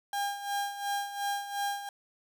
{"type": "tone with tremolo", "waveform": "35% pulse", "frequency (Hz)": 806, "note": "G5", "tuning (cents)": 48, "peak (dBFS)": -27, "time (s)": [0.13, 1.89], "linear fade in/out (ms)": 2, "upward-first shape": "sine", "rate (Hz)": 2.8, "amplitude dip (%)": 70, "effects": []}